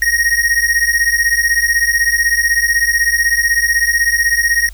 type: beating tone pair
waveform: square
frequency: 1864.7 / 1880.7 Hz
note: A#6 / A#6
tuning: 0 / +15 cents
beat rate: 16 Hz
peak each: -15 dBFS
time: 0.02-4.69 s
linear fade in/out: 2 ms
effects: added 50 Hz sine -30 dBFS peak until 4.73 s + white hiss -46 dBFS RMS until 4.73 s